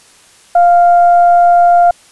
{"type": "tone with frequency modulation", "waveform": "sine", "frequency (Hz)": 698.5, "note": "F5", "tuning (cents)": 0, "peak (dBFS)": -4, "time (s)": [0.55, 1.91], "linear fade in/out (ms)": 5, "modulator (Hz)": 695, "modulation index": 0.24, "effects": ["white hiss -44 dBFS RMS until 2.11 s", "resampled to 24000 Hz"]}